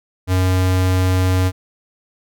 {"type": "tone", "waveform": "square", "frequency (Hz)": 92.5, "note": "F#2", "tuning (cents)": 0, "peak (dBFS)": -14, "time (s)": [0.27, 1.52], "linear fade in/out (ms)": 50, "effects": []}